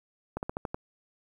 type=slowing click train; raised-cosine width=1 ms; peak=-18 dBFS; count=6; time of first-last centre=0.37-0.745 s; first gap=59 ms; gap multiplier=1.12; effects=9-bit

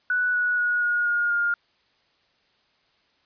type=tone with pitch steps; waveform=sine; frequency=1480 / 1466.4 / 1452.9 / 1439.5 / 1426.3 / 1413.2 Hz; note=F#6 / F#6 / F#6 / F#6 / F6 / F6; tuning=0 / -16 / -32 / -48 / +36 / +20 cents; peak=-20 dBFS; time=0.1-1.54 s; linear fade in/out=2 ms; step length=240 ms; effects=white hiss -65 dBFS RMS until 3.25 s + resampled to 11025 Hz

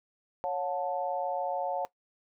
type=chord; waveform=sine; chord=F# minor; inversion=second; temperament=equal with one note detuned; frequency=554.4 / 721 / 880 Hz; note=C#5 / F#5 / A5; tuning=0 / -45 / 0 cents; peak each=-33 / -33 / -35 dBFS; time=0.44-1.85 s; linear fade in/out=0 ms; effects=noise-tail reverb RT60 0.1 s tail -18 dB re dry

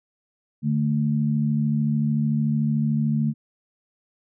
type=tone pair together; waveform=sine; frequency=147.57 / 221.1 Hz; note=D3 / A3; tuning=+9 / +9 cents; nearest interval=perfect fifth; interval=700 cents; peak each=-22 dBFS; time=0.62-3.34 s; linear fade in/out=50 ms; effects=none

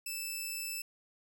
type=tone; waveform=10% pulse; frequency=2637 Hz; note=E7; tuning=in tune; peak=-28 dBFS; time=0.06-0.82 s; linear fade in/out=5 ms; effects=none

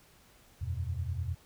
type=chord; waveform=sine; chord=E suspended second; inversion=none; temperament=equal; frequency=82.41 / 92.5 / 123.47 Hz; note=E2 / F#2 / B2; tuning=0 / 0 / 0 cents; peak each=-35 / -36 / -38 dBFS; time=0.61-1.35 s; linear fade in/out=10 ms; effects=pink hiss -61 dBFS RMS until 1.45 s

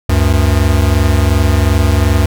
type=tone pair together; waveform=square; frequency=72.28 / 95 Hz; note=D2 / F#2; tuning=-27 / +46 cents; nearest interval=perfect fourth; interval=473 cents; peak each=-12 dBFS; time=0.09-2.26 s; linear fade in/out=5 ms; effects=none

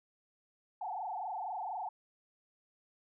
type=tone with frequency modulation; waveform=sine; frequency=803 Hz; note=G5; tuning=41 cents sharp; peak=-36 dBFS; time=0.81-1.89 s; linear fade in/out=5 ms; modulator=24.2 Hz; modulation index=3.7; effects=none

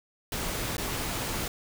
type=noise with dropouts; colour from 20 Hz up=pink; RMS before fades=-32 dBFS; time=0.32-1.48 s; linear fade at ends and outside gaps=2 ms; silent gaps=0.768-0.78 s; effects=none

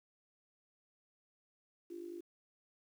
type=tone with amplitude modulation; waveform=sine; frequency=344.5 Hz; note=F4; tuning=24 cents flat; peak=-40 dBFS; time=1.9-2.21 s; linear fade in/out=10 ms; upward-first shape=sine; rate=50.9 Hz; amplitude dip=75%; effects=11-bit

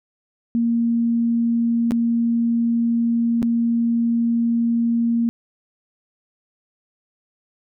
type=tone with dropouts; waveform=sine; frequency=233.1 Hz; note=A#3; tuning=in tune; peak=-16 dBFS; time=0.55-5.29 s; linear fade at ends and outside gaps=0 ms; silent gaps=1.909-1.919 / 3.42-3.428 s; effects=none

